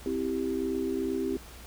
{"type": "chord", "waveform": "sine", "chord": "C major", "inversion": "none", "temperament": "equal", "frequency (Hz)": [261.6, 329.6, 392], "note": ["C4", "E4", "G4"], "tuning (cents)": [0, 0, 0], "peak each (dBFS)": [-32, -33, -31], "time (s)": [0.06, 1.37], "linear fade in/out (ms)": 2, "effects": ["added 60 Hz sine -48 dBFS peak until 1.66 s", "pink hiss -49 dBFS RMS until 1.66 s"]}